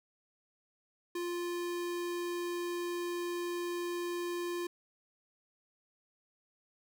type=tone; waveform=square; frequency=349.2 Hz; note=F4; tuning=in tune; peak=-35 dBFS; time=1.15-4.67 s; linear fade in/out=5 ms; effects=none